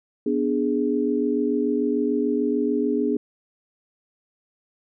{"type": "chord", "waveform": "sine", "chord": "G# diminished", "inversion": "first", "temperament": "equal", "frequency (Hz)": [246.9, 293.7, 415.3], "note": ["B3", "D4", "G#4"], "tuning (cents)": [0, 0, 0], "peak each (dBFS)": -24, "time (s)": [0.26, 3.17], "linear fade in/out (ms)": 5, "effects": []}